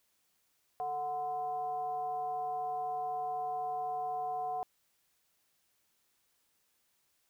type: tone with frequency modulation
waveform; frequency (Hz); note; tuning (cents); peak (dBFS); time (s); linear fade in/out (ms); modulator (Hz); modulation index
sine; 736; F#5; -9; -33; 0.8-4.63; 0; 292; 0.51
effects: white hiss -75 dBFS RMS until 7.29 s